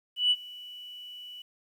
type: tone with ADSR envelope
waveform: sine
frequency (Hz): 2960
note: F#7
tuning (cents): 0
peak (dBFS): -18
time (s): 0.16-1.42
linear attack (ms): 150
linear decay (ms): 44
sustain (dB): -23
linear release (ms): 4
effects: tanh soft clip ceiling -15 dBFS + 10-bit